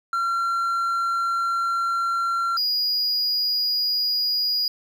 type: tone pair in turn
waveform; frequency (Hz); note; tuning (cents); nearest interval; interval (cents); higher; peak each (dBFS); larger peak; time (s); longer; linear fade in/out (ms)
triangle; 1368 / 4891; F6 / D#8; -36 / -31; octave + minor seventh; 2205; second; -19; neither; 0.13-2.57 / 2.57-4.68; first; 2
effects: none